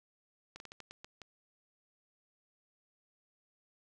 slowing click train, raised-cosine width 0.2 ms, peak -30 dBFS, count 8, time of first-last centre 0.56-1.217 s, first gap 41 ms, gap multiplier 1.27, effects none

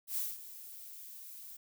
violet noise with ADSR envelope, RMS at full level -34 dBFS, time 0.07-1.57 s, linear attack 100 ms, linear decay 200 ms, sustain -15 dB, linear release 9 ms, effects none

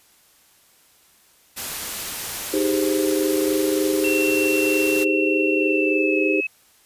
white noise, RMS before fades -29 dBFS, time 1.56-5.05 s, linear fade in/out 20 ms
sine chord, Ab major seventh, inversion second, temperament equal, 311.1 / 392 / 415.3 / 523.3 Hz, Eb4 / G4 / Ab4 / C5, 0 / 0 / 0 / 0 cents, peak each -22 / -22 / -28 / -26 dBFS, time 2.53-6.41 s, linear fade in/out 10 ms
sine tone with pitch glide, 2715 to 2576 Hz, F7 to E7, -50 to -41 cents, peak -22 dBFS, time 4.04-6.47 s, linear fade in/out 5 ms, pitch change -91 cents, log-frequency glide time 5.58-6.2 s
effects white hiss -56 dBFS RMS until 6.85 s + resampled to 32000 Hz

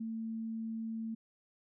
sine tone, 224.3 Hz, A3, 34 cents sharp, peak -36 dBFS, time 0-1.15 s, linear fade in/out 10 ms, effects none

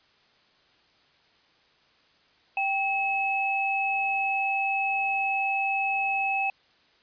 sine tone pair together, 783 / 2584 Hz, G5 / E7, -2 / -35 cents, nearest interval octave + major sixth, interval 2067 cents, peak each -27 / -26 dBFS, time 2.57-6.5 s, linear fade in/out 2 ms, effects white hiss -62 dBFS RMS until 7.02 s + resampled to 11025 Hz

